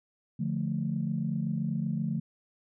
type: chord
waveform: sine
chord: D minor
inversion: none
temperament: equal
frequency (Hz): 146.83 / 174.61 / 220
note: D3 / F3 / A3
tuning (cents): 0 / 0 / 0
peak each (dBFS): -32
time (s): 0.39-2.2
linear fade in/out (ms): 10
effects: tanh soft clip ceiling -18 dBFS